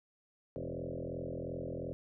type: tone with frequency modulation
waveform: sine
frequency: 330 Hz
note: E4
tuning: 2 cents sharp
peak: -37 dBFS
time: 0.56-1.93 s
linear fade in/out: 0 ms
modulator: 42.8 Hz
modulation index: 5.9
effects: none